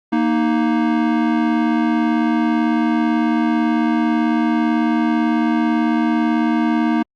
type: tone pair together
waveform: square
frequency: 233.1 / 311.2 Hz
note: A#3 / D#4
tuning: 0 / 0 cents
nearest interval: perfect fourth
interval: 500 cents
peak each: -18 dBFS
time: 0.12-7.03 s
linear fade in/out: 10 ms
effects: low-pass 2000 Hz 12 dB/octave + Opus 48 kbps